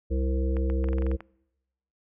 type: harmonic tone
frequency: 65.7 Hz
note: C2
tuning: 8 cents sharp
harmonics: 1 / 3 / 5 / 7 / 8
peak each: -24 / -36 / -34 / -35 / -40 dBFS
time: 0.1-1.17 s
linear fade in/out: 20 ms
type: clicks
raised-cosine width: 0.5 ms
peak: -25 dBFS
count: 10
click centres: 0.568 / 0.7 / 0.842 / 0.887 / 0.931 / 0.984 / 1.022 / 1.066 / 1.115 / 1.206 s
effects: noise-tail reverb RT60 0.9 s tail -26 dB re dry